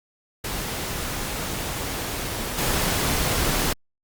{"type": "noise with level steps", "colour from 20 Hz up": "pink", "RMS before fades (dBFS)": [-29, -23], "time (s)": [0.44, 3.73], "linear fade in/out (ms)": 5, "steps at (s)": 2.58, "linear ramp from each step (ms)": 2, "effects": ["Opus 48 kbps"]}